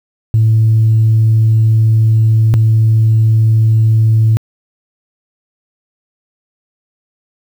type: tone pair in turn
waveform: sine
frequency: 110.8 / 110.8 Hz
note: A2 / A2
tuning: +13 / +13 cents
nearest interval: unison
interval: 0 cents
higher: neither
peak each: -5 dBFS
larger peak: neither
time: 0.34-2.54 / 2.54-4.37 s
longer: first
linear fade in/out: 0 ms
effects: tanh soft clip ceiling -3 dBFS + 7-bit